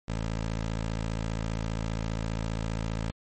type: tone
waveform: 15% pulse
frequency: 55 Hz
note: A1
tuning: in tune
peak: -23 dBFS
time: 0.08-3.11 s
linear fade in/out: 5 ms
effects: MP3 32 kbps